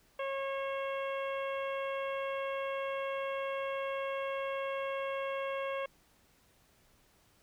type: harmonic tone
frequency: 545 Hz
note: C#5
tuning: 29 cents flat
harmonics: 1 / 2 / 3 / 4 / 5 / 6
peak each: -35 / -40 / -46 / -46 / -47 / -52 dBFS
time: 0.19-5.86 s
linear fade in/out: 5 ms
effects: pink hiss -67 dBFS RMS until 7.42 s